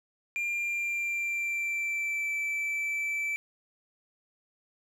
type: tone with pitch glide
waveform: triangle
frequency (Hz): 2393 to 2322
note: D7 to D7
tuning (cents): +32 to -20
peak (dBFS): -27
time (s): 0.36-3.36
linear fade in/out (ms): 0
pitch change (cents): -52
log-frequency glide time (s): 0.56-2.33
effects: none